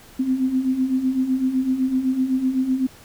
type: beating tone pair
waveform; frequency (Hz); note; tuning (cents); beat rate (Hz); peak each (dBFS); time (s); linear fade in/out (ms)
sine; 254.3 / 262.2; C4 / C4; -49 / +4; 7.9; -25 / -19; 0.19-2.87; 10
effects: pink hiss -47 dBFS RMS until 3.04 s